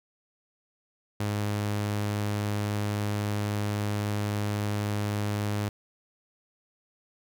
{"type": "tone", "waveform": "sawtooth", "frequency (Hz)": 103.7, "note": "G#2", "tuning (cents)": -2, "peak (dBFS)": -23, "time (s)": [1.2, 5.69], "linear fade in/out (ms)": 5, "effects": []}